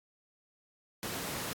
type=high-pass noise; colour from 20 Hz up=pink; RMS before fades=-38 dBFS; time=1.03-1.53 s; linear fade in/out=0 ms; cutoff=110 Hz; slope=12 dB/octave; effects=AAC 64 kbps